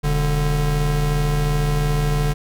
square tone pair together, 41.3 / 146.83 Hz, E1 / D3, +4 / 0 cents, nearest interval octave + minor seventh, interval 2196 cents, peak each -21 / -20 dBFS, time 0.03-2.34 s, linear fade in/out 20 ms, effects none

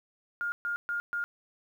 sine tone bursts, 1415 Hz, F6, 22 cents sharp, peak -29 dBFS, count 4, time 0.41-1.24 s, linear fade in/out 0 ms, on 110 ms, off 130 ms, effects 10-bit

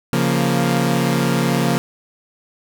sawtooth chord, Bb minor, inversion first, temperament equal, 138.59 / 174.61 / 233.1 Hz, Db3 / F3 / Bb3, 0 / 0 / 0 cents, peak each -16 dBFS, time 0.13-1.78 s, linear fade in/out 0 ms, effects none

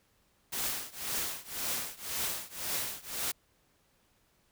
white noise with tremolo, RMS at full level -32 dBFS, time 0.52-3.32 s, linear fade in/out 10 ms, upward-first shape triangle, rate 1.9 Hz, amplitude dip 95%, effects pink hiss -70 dBFS RMS until 4.51 s

